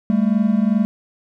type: tone pair together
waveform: triangle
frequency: 200.6 / 223.1 Hz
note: G3 / A3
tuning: +40 / +24 cents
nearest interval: major second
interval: 184 cents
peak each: -15 dBFS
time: 0.1-0.85 s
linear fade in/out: 0 ms
effects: none